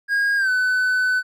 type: tone with pitch glide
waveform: triangle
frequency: 1632 to 1505.2 Hz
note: G#6 to F#6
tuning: -31 to +29 cents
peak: -15 dBFS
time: 0.08-1.23 s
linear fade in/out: 50 ms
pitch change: -140 cents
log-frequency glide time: 0.37-0.5 s
effects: none